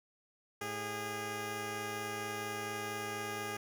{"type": "tone pair together", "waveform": "10% pulse", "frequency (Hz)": [108.3, 408.9], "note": ["A2", "G#4"], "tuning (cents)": [-27, -27], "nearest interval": "octave + major seventh", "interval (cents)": 2300, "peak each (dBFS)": [-36, -30], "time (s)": [0.61, 3.57], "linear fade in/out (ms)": 5, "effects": []}